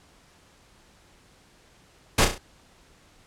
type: noise with echo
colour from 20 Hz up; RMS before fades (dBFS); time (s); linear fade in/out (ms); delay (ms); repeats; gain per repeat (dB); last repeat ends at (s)
pink; -18; 2.18-2.25; 5; 33; 4; -6; 2.382
effects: pink hiss -57 dBFS RMS until 3.26 s + low-pass 9000 Hz 12 dB/octave